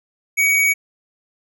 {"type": "tone", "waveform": "square", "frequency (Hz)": 2256, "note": "C#7", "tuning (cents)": 30, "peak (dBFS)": -14, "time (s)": [0.37, 0.74], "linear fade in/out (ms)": 20, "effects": []}